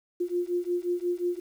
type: beating tone pair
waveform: sine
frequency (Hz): 350 / 355.6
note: F4 / F4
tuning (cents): +4 / +31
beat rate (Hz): 5.6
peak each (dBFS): -29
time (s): 0.2-1.4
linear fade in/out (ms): 10
effects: 9-bit